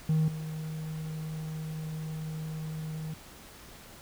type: tone with level steps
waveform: triangle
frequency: 157.1 Hz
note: D#3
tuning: 17 cents sharp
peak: -20 / -32 dBFS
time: 0.09-3.14 s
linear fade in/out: 5 ms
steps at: 0.28 s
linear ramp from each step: 2 ms
effects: tanh soft clip ceiling -17 dBFS + pink hiss -50 dBFS RMS until 4.01 s